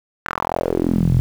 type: tone with band-pass filter sweep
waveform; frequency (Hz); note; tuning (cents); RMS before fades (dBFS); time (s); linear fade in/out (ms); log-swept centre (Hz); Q
sawtooth; 43; F1; -26; -19; 0.25-1.2; 0; 1600 to 110; 3.7
effects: 7-bit